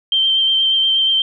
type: tone with vibrato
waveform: sine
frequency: 3136 Hz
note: G7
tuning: in tune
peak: -12 dBFS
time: 0.12-1.22 s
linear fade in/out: 2 ms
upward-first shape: sine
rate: 8.4 Hz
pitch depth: 15 cents each way
effects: none